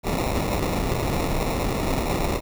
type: noise with sample-and-hold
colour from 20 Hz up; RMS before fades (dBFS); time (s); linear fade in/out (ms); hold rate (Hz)
pink; -24; 0.03-2.41; 50; 1575
effects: none